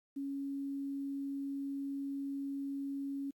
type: tone with quantisation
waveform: sine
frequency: 277.2 Hz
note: C#4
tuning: in tune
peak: -36 dBFS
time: 0.16-3.31 s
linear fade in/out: 10 ms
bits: 11
effects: AAC 64 kbps